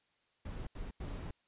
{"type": "noise bursts at uneven times", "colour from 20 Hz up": "brown", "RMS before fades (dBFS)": -42, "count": 3, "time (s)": [[0.45, 0.67], [0.75, 0.91], [1, 1.31]], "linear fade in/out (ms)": 5, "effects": ["white hiss -75 dBFS RMS until 1.47 s", "resampled to 8000 Hz"]}